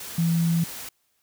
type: tone in noise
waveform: sine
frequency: 167.2 Hz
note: E3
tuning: 25 cents sharp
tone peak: -19 dBFS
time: 0.18-0.64 s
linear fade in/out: 5 ms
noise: white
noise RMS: -37 dBFS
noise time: 0-0.89 s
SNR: +15 dB
effects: white hiss -70 dBFS RMS until 1.22 s